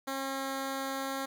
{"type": "tone", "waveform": "10% pulse", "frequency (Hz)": 269.9, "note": "C#4", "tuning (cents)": -46, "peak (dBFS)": -25, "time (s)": [0.07, 1.26], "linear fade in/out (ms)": 10, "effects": []}